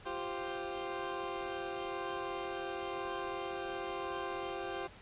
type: chord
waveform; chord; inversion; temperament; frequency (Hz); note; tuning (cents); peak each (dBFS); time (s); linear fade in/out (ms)
20% pulse; F suspended second; none; equal; 349.2 / 392 / 523.3; F4 / G4 / C5; 0 / 0 / 0; -37 / -36 / -38; 0.05-4.88; 20
effects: pink hiss -55 dBFS RMS until 5.01 s + resampled to 8000 Hz